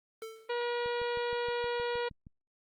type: tone with exponential decay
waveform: square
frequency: 444.9 Hz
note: A4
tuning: 19 cents sharp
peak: -38 dBFS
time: 0.22-0.68 s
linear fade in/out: 1 ms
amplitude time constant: 100 ms
type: harmonic tone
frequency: 479.8 Hz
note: A#4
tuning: 50 cents sharp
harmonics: 1 / 2 / 3 / 4 / 5 / 6 / 7 / 8 / 9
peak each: -32 / -38 / -42 / -44 / -46 / -48 / -49 / -50 / -51 dBFS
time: 0.49-2.09 s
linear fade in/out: 10 ms
type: click train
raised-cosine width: 5 ms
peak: -37 dBFS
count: 10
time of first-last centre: 0.86-2.268 s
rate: 6.39 Hz
effects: Opus 24 kbps